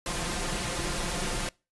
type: noise with comb filter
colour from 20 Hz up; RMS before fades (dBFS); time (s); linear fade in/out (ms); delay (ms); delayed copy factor
pink; -31; 0.06-1.49; 2; 5.7; +0.6
effects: noise-tail reverb RT60 0.3 s tail -25 dB re dry + resampled to 24000 Hz

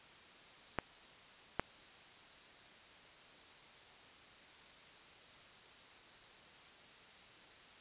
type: clicks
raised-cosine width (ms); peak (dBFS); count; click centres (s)
0.5; -18 / -17; 2; 0.787 / 1.596
effects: white hiss -58 dBFS RMS until 7.8 s + resampled to 8000 Hz

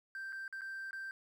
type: tone with dropouts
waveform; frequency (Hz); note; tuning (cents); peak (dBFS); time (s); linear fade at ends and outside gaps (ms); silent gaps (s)
triangle; 1568; G6; 0; -38; 0.15-1.11; 1; 0.324-0.328 / 0.479-0.526 / 0.61-0.617 / 0.909-0.93
effects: tanh soft clip ceiling -35 dBFS + 12-bit

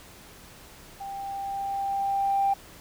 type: tone with level ramp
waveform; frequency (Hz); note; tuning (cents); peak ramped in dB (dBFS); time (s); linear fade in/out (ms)
sine; 790; G5; +13; -34 to -19; 1-2.54; 10
effects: tanh soft clip ceiling -15 dBFS + pink hiss -49 dBFS RMS until 2.8 s

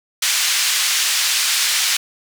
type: band-pass noise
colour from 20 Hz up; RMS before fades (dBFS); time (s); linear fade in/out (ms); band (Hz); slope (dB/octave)
white; -18; 0.22-1.97; 5; 1800 to 6700; 12
effects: none

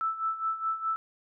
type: tone with tremolo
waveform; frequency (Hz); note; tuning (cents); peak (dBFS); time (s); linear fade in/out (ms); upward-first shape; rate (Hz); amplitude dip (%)
sine; 1318.5; E6; 0; -25; 0.01-0.96; 0; sine; 4.8; 75
effects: none

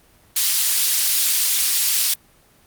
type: high-pass noise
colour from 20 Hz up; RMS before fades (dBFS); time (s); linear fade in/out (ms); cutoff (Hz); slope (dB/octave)
pink; -18; 0.36-2.14; 5; 4200; 12
effects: pink hiss -54 dBFS RMS until 2.66 s + Opus 24 kbps

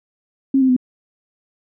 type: tone with pitch steps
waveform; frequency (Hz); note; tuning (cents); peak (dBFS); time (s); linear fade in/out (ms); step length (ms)
sine; 270 / 261.1 / 252.5; C#4 / C4 / B3; -45 / -3 / +39; -11; 0.54-0.765; 5; 75
effects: none

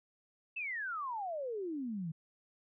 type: exponential sweep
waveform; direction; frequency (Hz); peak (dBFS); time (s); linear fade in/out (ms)
sine; down; 2698 to 152.9; -36; 0.56-2.12; 10
effects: none

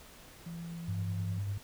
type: tone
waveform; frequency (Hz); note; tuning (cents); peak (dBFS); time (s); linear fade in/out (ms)
sine; 168.6; E3; +39; -39; 0.46-1.39; 5
type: tone with tremolo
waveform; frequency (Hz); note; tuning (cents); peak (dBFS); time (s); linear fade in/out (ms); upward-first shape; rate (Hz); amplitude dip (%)
sine; 100.4; G2; +42; -31; 0.88-1.58; 5; sine; 10; 30
effects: pink hiss -54 dBFS RMS until 1.63 s

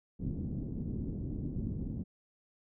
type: low-pass noise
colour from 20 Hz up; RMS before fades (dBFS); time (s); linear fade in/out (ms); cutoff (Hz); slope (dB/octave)
white; -37; 0.19-2.04; 20; 260; 24
effects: none

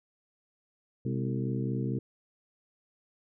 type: harmonic tone with a mistuned harmonic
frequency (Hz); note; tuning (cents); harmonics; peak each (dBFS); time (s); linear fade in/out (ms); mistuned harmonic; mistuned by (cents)
64.3; C2; -30; 2 / 3 / 4 / 5 / 6 / 7; -31 / -35 / -37 / -39 / -41 / -42; 1.05-1.99; 5; 3; +89
effects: none

